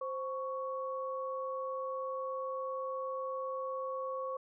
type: tone pair together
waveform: sine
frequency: 523.3 / 1113 Hz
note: C5 / C#6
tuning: 0 / +7 cents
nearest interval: octave + minor second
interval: 1307 cents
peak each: -37 / -39 dBFS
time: 0.01-4.37 s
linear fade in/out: 5 ms
effects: none